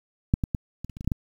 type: clicks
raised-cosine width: 5 ms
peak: -6 / -13 / -12 / -21 / -28 / -27 / -22 / -28 / -10 / -13 dBFS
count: 10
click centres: 0.339 / 0.438 / 0.548 / 0.846 / 0.897 / 0.969 / 1.009 / 1.046 / 1.076 / 1.118 s
effects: 8-bit